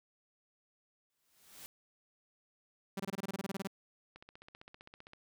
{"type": "noise with exponential growth", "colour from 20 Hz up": "white", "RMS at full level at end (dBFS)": -48, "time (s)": [1.1, 1.66], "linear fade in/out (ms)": 0, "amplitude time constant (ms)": 120}
{"type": "tone bursts", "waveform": "sawtooth", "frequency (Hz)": 194.8, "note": "G3", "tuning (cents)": -11, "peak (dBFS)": -32, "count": 14, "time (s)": [2.97, 3.674], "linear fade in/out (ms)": 5, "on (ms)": 28, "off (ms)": 24}
{"type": "click train", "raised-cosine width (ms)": 0.3, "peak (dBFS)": -36, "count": 16, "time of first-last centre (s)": [4.16, 5.134], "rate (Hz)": 15.4}
{"effects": []}